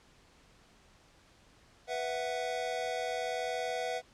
square chord, B suspended fourth, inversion none, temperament equal, 493.9 / 659.3 / 740 Hz, B4 / E5 / F#5, 0 / 0 / 0 cents, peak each -38 / -38 / -38 dBFS, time 1.87-4.02 s, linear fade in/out 50 ms, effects pink hiss -62 dBFS RMS until 4.13 s + low-pass 7000 Hz 12 dB/octave

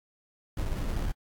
brown noise with sample-and-hold, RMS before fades -30 dBFS, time 0.57-1.12 s, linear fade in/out 5 ms, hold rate 1575 Hz, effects AAC 64 kbps

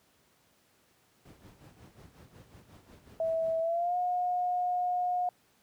brown noise with tremolo, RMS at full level -46 dBFS, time 1.25-3.6 s, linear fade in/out 5 ms, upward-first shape sine, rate 5.5 Hz, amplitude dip 70%
sine tone with pitch glide, 652 to 719.3 Hz, E5 to F#5, -19 to -49 cents, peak -27 dBFS, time 3.2-5.29 s, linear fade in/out 2 ms, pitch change +170 cents, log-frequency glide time 3.6-3.96 s
effects pink hiss -67 dBFS RMS until 5.62 s + high-pass 100 Hz 12 dB/octave

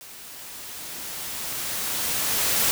white noise with level ramp, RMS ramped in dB -43 to -21 dBFS, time 0.01-2.71 s, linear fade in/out 0 ms, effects none

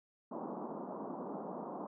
pink band-pass noise, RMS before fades -43 dBFS, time 0.31-1.87 s, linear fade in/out 5 ms, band 180 to 1100 Hz, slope 48 dB/octave, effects none

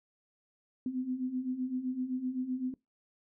sine beating tone pair, 250 / 257.8 Hz, B3 / C4, +21 / -26 cents, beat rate 7.8 Hz, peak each -38 / -33 dBFS, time 0.86-2.74 s, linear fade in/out 2 ms, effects noise-tail reverb RT60 0.2 s tail -22 dB re dry

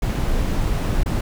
brown noise with dropouts, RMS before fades -20 dBFS, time 0.02-1.21 s, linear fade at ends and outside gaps 5 ms, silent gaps 1.034-1.059 s, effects none

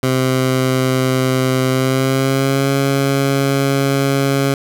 15% pulse tone with pitch glide, 130 to 137.73 Hz, C3 to C#3, -11 to -11 cents, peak -7 dBFS, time 0.03-4.54 s, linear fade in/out 2 ms, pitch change +100 cents, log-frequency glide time 1.68-2.71 s, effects none

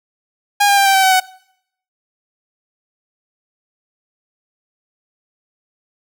sawtooth tone with pitch steps, 815 / 803.3 / 791.8 / 780.4 / 769.3 / 758.2 / 747.4 Hz, G#5 / G5 / G5 / G5 / G5 / F#5 / F#5, -33 / +42 / +17 / -8 / -33 / +42 / +17 cents, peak -6 dBFS, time 0.6-1.202 s, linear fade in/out 10 ms, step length 86 ms, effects noise-tail reverb RT60 0.7 s tail -22 dB re dry

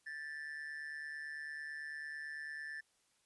triangle tone with amplitude modulation, 1760 Hz, A6, in tune, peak -38 dBFS, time 0.06-2.81 s, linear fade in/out 10 ms, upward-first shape sine, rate 149 Hz, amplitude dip 65%, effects white hiss -75 dBFS RMS until 3.25 s + resampled to 24000 Hz

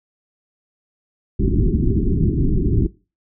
pink low-pass noise, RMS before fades -17 dBFS, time 1.39-2.87 s, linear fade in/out 10 ms, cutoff 390 Hz, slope 96 dB/octave, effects noise-tail reverb RT60 0.3 s tail -19 dB re dry

